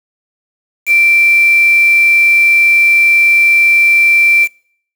sine tone with quantisation, 2349 Hz, D7, in tune, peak -6 dBFS, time 0.86-4.48 s, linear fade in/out 50 ms, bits 4, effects noise-tail reverb RT60 0.6 s tail -25 dB re dry

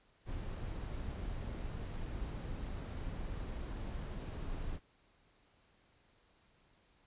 brown noise, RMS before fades -41 dBFS, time 0.25-4.8 s, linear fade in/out 50 ms, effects pink hiss -70 dBFS RMS until 7.06 s + resampled to 8000 Hz

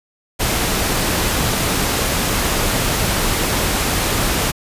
pink noise, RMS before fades -18 dBFS, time 0.39-4.52 s, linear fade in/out 20 ms, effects resampled to 32000 Hz

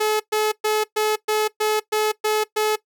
sawtooth tone bursts, 428.8 Hz, A4, 45 cents flat, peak -14 dBFS, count 9, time 0-2.76 s, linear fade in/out 10 ms, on 200 ms, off 120 ms, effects noise-tail reverb RT60 0.1 s tail -18 dB re dry

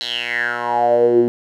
10% pulse tone with band-pass filter sweep, 120 Hz, B2, 49 cents flat, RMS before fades -17 dBFS, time 0.01-1.28 s, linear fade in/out 0 ms, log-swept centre 4000 to 290 Hz, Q 7.5, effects none

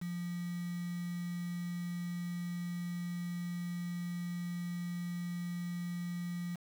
sine tone with quantisation, 174.61 Hz, F3, in tune, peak -36 dBFS, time 0.01-6.56 s, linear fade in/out 10 ms, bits 8, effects none

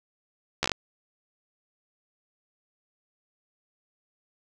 slowing click train, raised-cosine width 0.2 ms, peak -7 dBFS, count 6, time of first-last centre 0.63-0.718 s, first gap 13 ms, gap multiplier 1.15, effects none

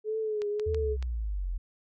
sine tone with vibrato, 426.4 Hz, G#4, 46 cents sharp, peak -28 dBFS, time 0.04-0.97 s, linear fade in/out 50 ms, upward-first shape triangle, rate 1.7 Hz, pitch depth 67 cents each way
clicks, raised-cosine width 0.2 ms, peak -25 dBFS, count 4, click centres 0.419 / 0.597 / 0.746 / 1.026 s
sine exponential sweep, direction down, 82.7 to 41.44 Hz, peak -29 dBFS, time 0.66-1.58 s, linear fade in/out 10 ms
effects none

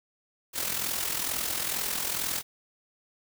white noise with amplitude modulation, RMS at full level -28 dBFS, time 0.53-2.43 s, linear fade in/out 50 ms, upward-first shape sine, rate 42.2 Hz, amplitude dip 60%, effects none

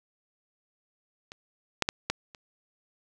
clicks, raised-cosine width 0.2 ms, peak -25 / -6 / -8 / -9 / -28 dBFS, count 5, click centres 1.319 / 1.823 / 1.889 / 2.1 / 2.348 s, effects none

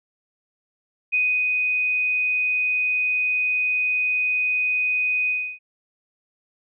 sine tone with ADSR envelope, 2495 Hz, D#7, 4 cents sharp, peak -17 dBFS, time 1.12-5.59 s, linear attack 21 ms, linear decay 310 ms, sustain -2 dB, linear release 300 ms, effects none

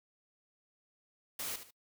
white noise with echo, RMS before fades -39 dBFS, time 1.39-1.56 s, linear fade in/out 5 ms, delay 74 ms, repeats 2, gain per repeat -10 dB, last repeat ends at 1.708 s, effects noise-tail reverb RT60 0.1 s tail -25 dB re dry

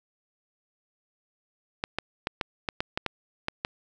clicks, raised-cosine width 0.3 ms, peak -11 dBFS, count 10, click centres 1.839 / 1.986 / 2.271 / 2.412 / 2.688 / 2.805 / 2.975 / 3.063 / 3.484 / 3.649 s, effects none

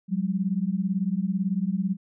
sine beating tone pair, 181.6 / 199.6 Hz, F#3 / G3, -32 / +32 cents, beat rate 18 Hz, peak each -26 dBFS, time 0.08-1.97 s, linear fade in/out 50 ms, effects none

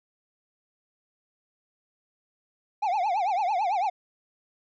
triangle tone with vibrato, 780 Hz, G5, 9 cents flat, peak -21 dBFS, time 2.82-3.9 s, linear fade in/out 10 ms, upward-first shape triangle, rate 9 Hz, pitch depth 240 cents each way, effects resampled to 16000 Hz

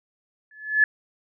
sine tone with exponential growth, 1720 Hz, A6, 40 cents flat, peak -11 dBFS, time 0.51-0.84 s, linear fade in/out 2 ms, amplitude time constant 71 ms, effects none

